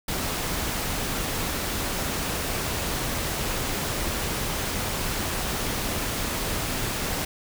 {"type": "noise", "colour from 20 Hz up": "pink", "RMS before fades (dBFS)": -28, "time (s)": [0.08, 7.25], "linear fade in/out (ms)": 5, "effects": []}